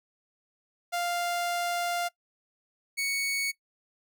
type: tone pair in turn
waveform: sawtooth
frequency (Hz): 698 / 2224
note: F5 / C#7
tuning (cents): -1 / +5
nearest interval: octave + minor sixth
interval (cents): 2006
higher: second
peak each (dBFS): -24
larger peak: neither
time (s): 0.92-2.09 / 2.97-3.52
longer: first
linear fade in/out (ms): 20
effects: noise-tail reverb RT60 0.1 s tail -21 dB re dry